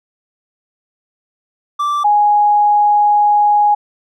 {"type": "tone pair in turn", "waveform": ["triangle", "sine"], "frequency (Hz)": [1170, 830.2], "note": ["D6", "G#5"], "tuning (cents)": [-7, -1], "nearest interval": "tritone", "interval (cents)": 594, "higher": "first", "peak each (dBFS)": [-12, -8], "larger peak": "second", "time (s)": [[1.79, 2.04], [2.04, 3.75]], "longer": "second", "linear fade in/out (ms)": 10, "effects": []}